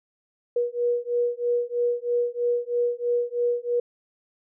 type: beating tone pair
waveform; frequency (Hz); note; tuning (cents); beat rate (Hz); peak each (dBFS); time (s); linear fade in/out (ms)
sine; 480 / 483.1; B4 / B4; -49 / -38; 3.1; -25; 0.56-3.8; 5
effects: none